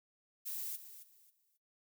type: noise with echo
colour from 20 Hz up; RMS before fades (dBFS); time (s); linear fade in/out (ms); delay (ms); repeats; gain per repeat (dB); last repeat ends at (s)
violet; -41; 0.45-0.77; 20; 270; 3; -12; 1.58
effects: noise-tail reverb RT60 0.2 s tail -20 dB re dry